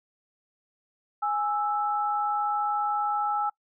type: tone pair together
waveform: sine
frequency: 830.6 / 1317.4 Hz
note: G#5 / E6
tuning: 0 / -1 cents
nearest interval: minor sixth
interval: 799 cents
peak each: -26 / -28 dBFS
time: 1.22-3.5 s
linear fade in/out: 10 ms
effects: noise-tail reverb RT60 0.1 s tail -23 dB re dry